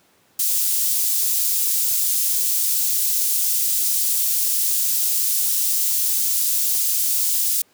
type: high-pass noise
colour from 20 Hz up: white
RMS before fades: -20 dBFS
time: 0.39-7.62 s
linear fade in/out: 5 ms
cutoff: 6100 Hz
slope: 12 dB/octave
effects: pink hiss -58 dBFS RMS until 7.73 s + high-pass 150 Hz 12 dB/octave